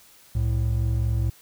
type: tone pair together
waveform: triangle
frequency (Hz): 65.6 / 110.25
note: C2 / A2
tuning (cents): +5 / +4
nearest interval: major sixth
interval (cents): 899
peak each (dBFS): -22 / -21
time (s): 0.35-1.3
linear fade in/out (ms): 5
effects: white hiss -53 dBFS RMS until 1.41 s